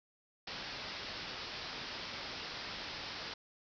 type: low-pass noise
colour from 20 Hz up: white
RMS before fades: -44 dBFS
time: 0.47-3.34 s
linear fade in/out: 5 ms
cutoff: 5400 Hz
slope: 96 dB/octave
effects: none